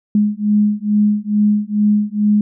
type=beating tone pair; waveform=sine; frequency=207.7 / 210 Hz; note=G#3 / G#3; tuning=0 / +19 cents; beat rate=2.3 Hz; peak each=-15 dBFS; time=0.15-2.41 s; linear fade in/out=2 ms; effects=none